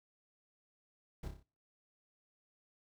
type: noise with echo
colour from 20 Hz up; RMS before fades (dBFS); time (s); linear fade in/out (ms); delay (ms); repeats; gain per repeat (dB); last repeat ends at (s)
brown; -43; 1.23-1.28; 5; 30; 5; -5; 1.43
effects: noise-tail reverb RT60 0.4 s tail -25 dB re dry